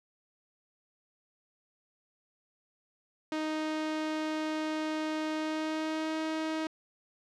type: tone with pitch glide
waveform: sawtooth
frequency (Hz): 311.1 to 316.2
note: D#4 to D#4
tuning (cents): 0 to +28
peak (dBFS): -27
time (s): 3.32-6.67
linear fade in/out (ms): 2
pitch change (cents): +28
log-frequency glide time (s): 5.35-6.18
effects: low-pass 5000 Hz 12 dB/octave